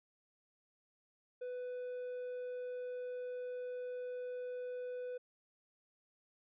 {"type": "tone", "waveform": "triangle", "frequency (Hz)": 497.5, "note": "B4", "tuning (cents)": 13, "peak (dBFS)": -38, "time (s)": [1.41, 5.18], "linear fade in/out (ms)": 10, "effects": ["resampled to 8000 Hz"]}